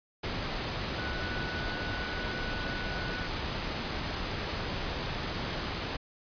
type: tone in noise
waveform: sine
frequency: 1480 Hz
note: F#6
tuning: in tune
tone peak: -39 dBFS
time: 0.98-3.27 s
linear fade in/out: 10 ms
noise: pink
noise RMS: -34 dBFS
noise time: 0.23-5.97 s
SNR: -8 dB
effects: resampled to 11025 Hz